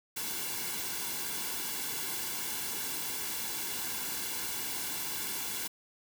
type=noise with comb filter; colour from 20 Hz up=white; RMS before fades=-36 dBFS; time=0.16-5.68 s; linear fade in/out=10 ms; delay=1.6 ms; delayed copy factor=-0.65; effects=none